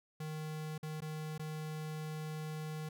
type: tone with dropouts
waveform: square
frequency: 155.1 Hz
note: D#3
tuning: 5 cents flat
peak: -40 dBFS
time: 0.2-2.89 s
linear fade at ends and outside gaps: 5 ms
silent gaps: 0.78-0.829 / 1.006-1.019 / 1.38-1.394 s
effects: none